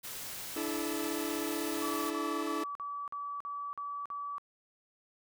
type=noise; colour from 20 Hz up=white; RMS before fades=-42 dBFS; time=0.03-2.11 s; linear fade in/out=20 ms
type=chord; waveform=40% pulse; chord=D suspended second; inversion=none; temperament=equal with one note detuned; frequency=293.7 / 329.6 / 430.9 Hz; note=D4 / E4 / A4; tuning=0 / 0 / -36 cents; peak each=-37 / -36 / -39 dBFS; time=0.56-2.64 s; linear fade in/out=5 ms
type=tone bursts; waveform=sine; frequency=1148 Hz; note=D6; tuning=40 cents flat; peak=-36 dBFS; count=8; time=1.82-4.382 s; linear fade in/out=0 ms; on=280 ms; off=46 ms
effects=none